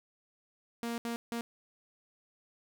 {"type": "tone bursts at uneven times", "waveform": "sawtooth", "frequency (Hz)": 233.9, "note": "A#3", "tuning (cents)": 6, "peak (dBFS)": -30, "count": 3, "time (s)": [[0.83, 0.98], [1.05, 1.16], [1.32, 1.41]], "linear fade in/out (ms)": 0, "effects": []}